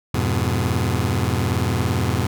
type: chord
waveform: sawtooth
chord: F diminished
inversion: none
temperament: just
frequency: 87.31 / 104.77 / 125.72 Hz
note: F2 / Ab2 / Cb3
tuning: 0 / +16 / +31 cents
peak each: -19 dBFS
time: 0.14-2.27 s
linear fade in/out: 5 ms
effects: none

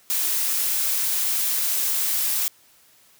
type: noise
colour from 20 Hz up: blue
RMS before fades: -23 dBFS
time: 0.1-2.48 s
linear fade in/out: 0 ms
effects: white hiss -56 dBFS RMS until 3.19 s + high-pass 60 Hz 12 dB/octave

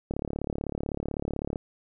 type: click train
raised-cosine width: 2 ms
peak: -17 dBFS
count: 53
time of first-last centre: 0.11-1.558 s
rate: 35.9 Hz
effects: none

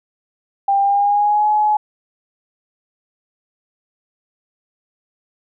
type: tone with pitch glide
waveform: sine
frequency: 794 to 846.1 Hz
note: G5 to G#5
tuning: +22 to +32 cents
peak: -12 dBFS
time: 0.68-1.77 s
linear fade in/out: 5 ms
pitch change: +110 cents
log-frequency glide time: 0.8-1.48 s
effects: none

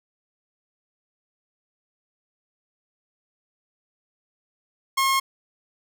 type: tone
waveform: sawtooth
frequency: 1077 Hz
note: C6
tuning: 50 cents sharp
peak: -15 dBFS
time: 4.97-5.2 s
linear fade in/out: 10 ms
effects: none

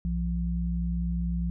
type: tone pair together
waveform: sine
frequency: 61.1 / 172.68 Hz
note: B1 / F3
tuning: -18 / -19 cents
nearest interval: octave + tritone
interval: 1799 cents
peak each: -28 / -29 dBFS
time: 0.05-1.5 s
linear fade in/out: 0 ms
effects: none

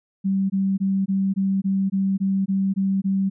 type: tone bursts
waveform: sine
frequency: 193.7 Hz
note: G3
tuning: 20 cents flat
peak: -18 dBFS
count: 11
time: 0.24-3.3 s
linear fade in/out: 20 ms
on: 260 ms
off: 20 ms
effects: none

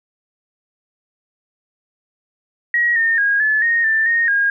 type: tone with pitch steps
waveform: sine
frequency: 1902 / 1825 / 1636 / 1728 / 1857 / 1776 / 1854 / 1627 Hz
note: A#6 / A#6 / G#6 / A6 / A#6 / A6 / A#6 / G#6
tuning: +34 / -37 / -26 / -32 / -7 / +16 / -10 / -36 cents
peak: -13 dBFS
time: 2.74-4.5 s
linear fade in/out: 2 ms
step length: 220 ms
effects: none

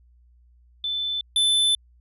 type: tone pair in turn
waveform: sine / square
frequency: 3520 / 3520 Hz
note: A7 / A7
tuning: 0 / 0 cents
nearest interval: unison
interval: 0 cents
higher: neither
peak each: -24 / -18 dBFS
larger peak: second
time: 0.84-1.21 / 1.36-1.75 s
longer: second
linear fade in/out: 2 ms
effects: added 60 Hz sine -53 dBFS peak until 2 s + resampled to 32000 Hz

